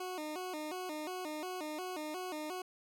20% pulse tone with vibrato, 334.9 Hz, E4, 27 cents sharp, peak -34 dBFS, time 0-2.62 s, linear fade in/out 5 ms, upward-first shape square, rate 2.8 Hz, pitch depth 160 cents each way, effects none

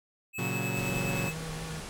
square tone with tremolo, 2600 Hz, E7, 24 cents flat, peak -33 dBFS, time 0.33-1.34 s, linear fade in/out 50 ms, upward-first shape triangle, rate 9.6 Hz, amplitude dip 50%
sawtooth chord, F# major, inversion first, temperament equal, 116.54 / 138.59 / 185 Hz, A#2 / C#3 / F#3, 0 / 0 / 0 cents, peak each -31 dBFS, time 0.38-1.29 s, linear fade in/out 10 ms
pink low-pass noise, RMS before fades -41 dBFS, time 0.77-1.89 s, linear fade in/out 0 ms, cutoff 11000 Hz, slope 48 dB/octave
square tone with vibrato, 160 Hz, D#3, 49 cents sharp, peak -38 dBFS, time 0.92-1.8 s, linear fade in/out 0 ms, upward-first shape square, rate 4.5 Hz, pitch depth 19 cents each way
effects none

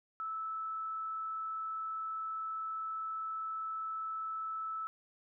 sine tone with frequency modulation, 1310 Hz, E6, 11 cents flat, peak -36 dBFS, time 0.2-4.87 s, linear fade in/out 0 ms, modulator 35.1 Hz, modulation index 0.21, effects none

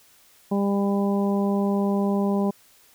harmonic tone, 199.8 Hz, G3, 33 cents sharp, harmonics 1 / 2 / 3 / 4 / 5, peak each -21 / -27 / -31 / -33 / -35 dBFS, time 0.51-2.51 s, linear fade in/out 10 ms, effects white hiss -56 dBFS RMS until 2.94 s

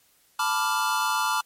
square chord, B half-diminished seventh, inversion third, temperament equal, 880 / 987.8 / 1174.7 / 1396.9 Hz, A5 / B5 / D6 / F6, 0 / 0 / 0 / 0 cents, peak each -29 dBFS, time 0.39-1.41 s, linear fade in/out 5 ms, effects white hiss -62 dBFS RMS until 1.45 s + MP3 64 kbps

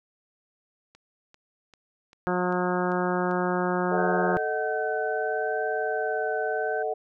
click train, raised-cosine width 0.2 ms, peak -34 dBFS, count 7, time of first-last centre 0.95-3.312 s, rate 2.54 Hz
harmonic tone, 180 Hz, F#3, 47 cents flat, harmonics 1 / 2 / 3 / 4 / 5 / 6 / 7 / 8 / 9, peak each -29 / -28 / -32 / -32 / -33 / -37 / -34 / -36 / -37 dBFS, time 2.27-4.37 s, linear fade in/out 0 ms
sine chord, D# diminished, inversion second, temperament equal, 440 / 622.3 / 740 Hz, A4 / D#5 / F#5, 0 / 0 / 0 cents, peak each -29 / -31 / -30 dBFS, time 3.91-6.94 s, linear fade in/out 10 ms
sine tone with vibrato, 1531 Hz, G6, 41 cents flat, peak -32 dBFS, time 3.97-6.83 s, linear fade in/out 10 ms, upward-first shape triangle, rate 0.73 Hz, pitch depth 20 cents each way
effects none

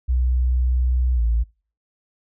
sine tone with pitch glide, 62.5 to 56.98 Hz, B1 to A#1, +21 to -39 cents, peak -15 dBFS, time 0.08-1.44 s, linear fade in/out 20 ms, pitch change -160 cents, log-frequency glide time 1.15-1.21 s, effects noise-tail reverb RT60 0.4 s tail -26 dB re dry + tanh soft clip ceiling -12 dBFS

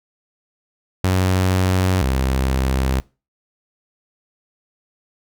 sawtooth tone pair in turn, 93 / 65.76 Hz, F#2 / C2, +9 / +9 cents, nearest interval tritone, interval 600 cents, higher first, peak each -11 / -13 dBFS, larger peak first, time 1.04-2.02 / 2.02-3 s, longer neither, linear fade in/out 0 ms, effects noise-tail reverb RT60 0.3 s tail -23 dB re dry

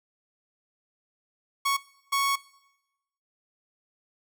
sawtooth tone bursts at uneven times, 1108.7 Hz, C#6, in tune, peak -19 dBFS, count 2, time 1.65-1.77 / 2.12-2.36 s, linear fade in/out 10 ms, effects noise-tail reverb RT60 0.9 s tail -20 dB re dry

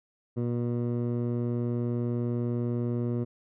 15% pulse tone with low-pass filter, 120 Hz, B2, 49 cents flat, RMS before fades -29 dBFS, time 0.36-3.25 s, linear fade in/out 20 ms, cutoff 470 Hz, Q 0.55, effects none

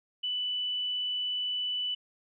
sine tone, 2981 Hz, F#7, 12 cents sharp, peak -29 dBFS, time 0.23-1.95 s, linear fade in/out 10 ms, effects none

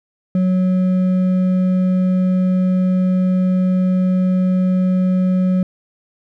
triangle tone with hard clipping, 184.4 Hz, F#3, 6 cents flat, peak -14 dBFS, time 0.35-5.63 s, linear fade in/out 2 ms, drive 8 dB, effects none

